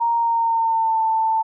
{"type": "tone with pitch glide", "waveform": "sine", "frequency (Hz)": [932.3, 889.2], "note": ["A#5", "A5"], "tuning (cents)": [0, 18], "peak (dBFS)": -16, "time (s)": [0, 1.43], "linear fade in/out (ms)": 20, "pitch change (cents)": -82, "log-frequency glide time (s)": [0.17, 1.01], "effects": []}